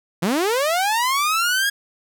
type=linear sweep; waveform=sawtooth; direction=up; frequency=156.7 to 1660 Hz; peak=-14 dBFS; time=0.22-1.7 s; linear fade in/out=10 ms; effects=none